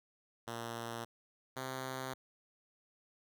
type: tone pair in turn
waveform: 5% pulse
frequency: 116.54 / 130.81 Hz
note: A#2 / C3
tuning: 0 / 0 cents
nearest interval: major second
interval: 200 cents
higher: second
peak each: -29 / -28 dBFS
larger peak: second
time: 0.47-1.05 / 1.56-2.14 s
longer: neither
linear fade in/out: 10 ms
effects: none